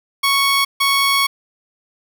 15% pulse tone pair in turn, 1108.7 / 1108.7 Hz, C#6 / C#6, 0 / 0 cents, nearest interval unison, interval 0 cents, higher neither, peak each -7 dBFS, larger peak neither, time 0.23-0.65 / 0.8-1.27 s, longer second, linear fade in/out 10 ms, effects none

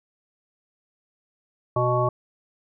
harmonic tone, 123.47 Hz, B2, in tune, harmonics 1 / 3 / 5 / 7 / 9, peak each -24 / -27 / -24 / -30 / -25 dBFS, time 1.76-2.09 s, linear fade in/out 5 ms, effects none

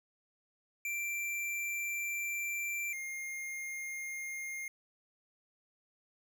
square tone pair in turn, 2353 / 2125 Hz, D7 / C7, +3 / +26 cents, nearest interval major second, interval 177 cents, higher first, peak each -35 / -39 dBFS, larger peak first, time 0.85-2.93 / 2.93-4.68 s, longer first, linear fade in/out 2 ms, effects none

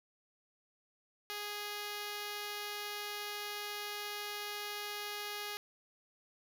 5% pulse tone, 414.1 Hz, G#4, 5 cents flat, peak -28 dBFS, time 1.3-5.57 s, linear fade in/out 0 ms, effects 11-bit

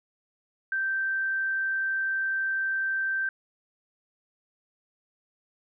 sine tone, 1562 Hz, G6, 7 cents flat, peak -25 dBFS, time 0.72-3.29 s, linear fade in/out 2 ms, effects none

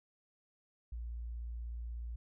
sine tone, 58.27 Hz, A#1, in tune, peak -39 dBFS, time 0.92-2.16 s, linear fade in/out 5 ms, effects none

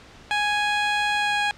15% pulse tone with pitch glide, 830.6 to 825.8 Hz, G#5 to G#5, 0 to -10 cents, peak -14 dBFS, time 0.31-1.51 s, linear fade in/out 0 ms, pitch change -10 cents, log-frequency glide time 1.12-1.36 s, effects pink hiss -47 dBFS RMS until 1.57 s + low-pass 5000 Hz 12 dB/octave

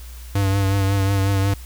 square tone with vibrato, 98.1 Hz, G2, 2 cents sharp, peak -17 dBFS, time 0.35-1.54 s, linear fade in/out 5 ms, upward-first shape triangle, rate 5.5 Hz, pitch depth 38 cents each way, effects added 60 Hz sine -34 dBFS peak until 1.65 s + white hiss -45 dBFS RMS until 1.65 s

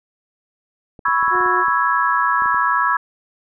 clicks, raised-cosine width 2 ms, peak -26 dBFS, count 11, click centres 0.992 / 1.083 / 1.228 / 1.28 / 1.355 / 1.407 / 1.461 / 1.683 / 2.421 / 2.459 / 2.545 s
sine chord, C# minor seventh, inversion third, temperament equal, 987.8 / 1108.7 / 1318.5 / 1661.2 Hz, B5 / C#6 / E6 / G#6, 0 / 0 / 0 / 0 cents, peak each -20 dBFS, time 1.05-2.97 s, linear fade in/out 5 ms
harmonic tone, 361.6 Hz, F#4, 40 cents flat, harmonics 1 / 2 / 3 / 4 / 5, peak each -23 / -29 / -33 / -35 / -37 dBFS, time 1.3-1.65 s, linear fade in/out 50 ms
effects none

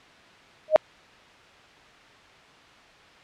sine tone with exponential growth, 622.3 Hz, D#5, in tune, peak -6 dBFS, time 0.68-0.76 s, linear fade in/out 0 ms, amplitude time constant 16 ms, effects white hiss -51 dBFS RMS until 3.23 s + low-pass 3000 Hz 12 dB/octave

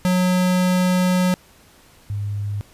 square / sine tone pair in turn, 182.3 / 102.31 Hz, F#3 / G#2, -25 / -25 cents, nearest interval minor seventh, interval 1000 cents, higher first, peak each -16 / -22 dBFS, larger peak first, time 0.05-1.34 / 2.1-2.61 s, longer first, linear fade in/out 0 ms, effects pink hiss -51 dBFS RMS until 2.73 s + resampled to 32000 Hz

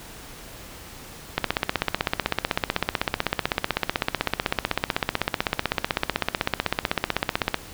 click train, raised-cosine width 0.3 ms, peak -4 dBFS, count 99, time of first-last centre 1.38-7.544 s, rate 15.9 Hz, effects pink hiss -42 dBFS RMS until 7.73 s

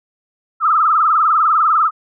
sine tone with vibrato, 1262 Hz, D#6, 24 cents sharp, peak -10 dBFS, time 0.6-1.91 s, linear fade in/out 50 ms, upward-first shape triangle, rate 20 Hz, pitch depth 140 cents each way, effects none

